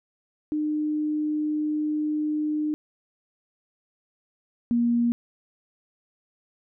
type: tone pair in turn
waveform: sine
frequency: 303.2 / 237 Hz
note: D#4 / A#3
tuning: -45 / +29 cents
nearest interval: major third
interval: 426 cents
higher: first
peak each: -23 / -19 dBFS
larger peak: second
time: 0.52-2.74 / 4.71-5.12 s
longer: first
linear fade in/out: 0 ms
effects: none